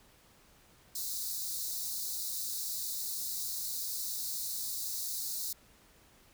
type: high-pass noise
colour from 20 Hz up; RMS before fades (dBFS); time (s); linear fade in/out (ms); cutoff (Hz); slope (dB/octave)
white; -37; 0.95-5.53; 5; 3800; 96
effects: pink hiss -62 dBFS RMS until 6.33 s